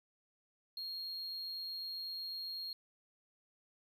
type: tone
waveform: triangle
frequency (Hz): 4258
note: C8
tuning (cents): +30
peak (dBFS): -39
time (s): 0.77-2.73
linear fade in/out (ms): 2
effects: none